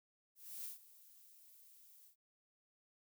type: noise with ADSR envelope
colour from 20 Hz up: violet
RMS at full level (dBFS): -45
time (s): 0.35-2.16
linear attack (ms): 300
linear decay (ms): 130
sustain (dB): -18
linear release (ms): 92
effects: none